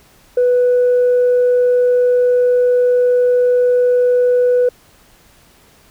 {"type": "tone", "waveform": "sine", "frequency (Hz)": 493.9, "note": "B4", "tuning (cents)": 0, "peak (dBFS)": -8, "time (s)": [0.37, 4.69], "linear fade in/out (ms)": 5, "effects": ["tanh soft clip ceiling -7 dBFS", "pink hiss -49 dBFS RMS until 5.9 s"]}